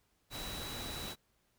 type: tone in noise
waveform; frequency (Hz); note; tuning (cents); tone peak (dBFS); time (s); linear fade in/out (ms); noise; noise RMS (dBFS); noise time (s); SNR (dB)
sine; 3921; B7; -13; -45; 0.3-1.16; 50; pink; -43; 0.3-1.16; -5
effects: pink hiss -75 dBFS RMS until 1.58 s

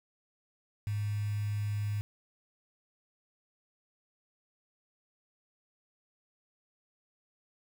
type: tone with quantisation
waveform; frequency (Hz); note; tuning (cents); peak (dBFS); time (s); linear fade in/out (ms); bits
sine; 103.83; G#2; 0; -30; 0.87-2.01; 0; 8
effects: none

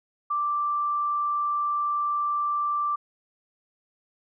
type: tone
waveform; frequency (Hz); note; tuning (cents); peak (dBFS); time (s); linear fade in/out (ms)
sine; 1174.7; D6; 0; -23; 0.3-2.96; 10
effects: none

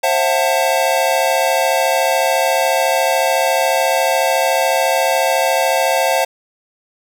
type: chord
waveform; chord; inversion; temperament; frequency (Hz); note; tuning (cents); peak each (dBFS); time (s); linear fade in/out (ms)
square; F# half-diminished seventh; second; just; 532.8 / 666 / 740 / 888; C5 / E5 / F#5 / A5; +31 / +18 / 0 / +16; -19 / -19 / -20 / -21; 0.03-6.25; 10
effects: none

